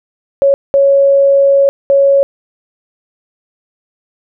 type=tone bursts at uneven times; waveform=sine; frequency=554.4 Hz; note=C#5; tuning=in tune; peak=-5 dBFS; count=3; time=0.42-0.54 / 0.74-1.69 / 1.9-2.23 s; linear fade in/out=0 ms; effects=none